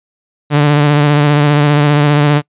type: tone with vibrato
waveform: sawtooth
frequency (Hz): 146.83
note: D3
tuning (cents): 0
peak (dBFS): -3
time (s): 0.5-2.42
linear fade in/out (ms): 50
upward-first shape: sine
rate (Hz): 15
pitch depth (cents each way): 32
effects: noise-tail reverb RT60 0.1 s tail -25 dB re dry + resampled to 8000 Hz